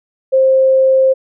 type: tone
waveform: sine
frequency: 528 Hz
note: C5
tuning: 16 cents sharp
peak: -7 dBFS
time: 0.32-1.14 s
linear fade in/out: 20 ms
effects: none